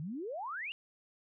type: exponential sweep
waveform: sine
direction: up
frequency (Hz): 141 to 2934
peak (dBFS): -37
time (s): 0-0.72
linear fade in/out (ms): 0
effects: none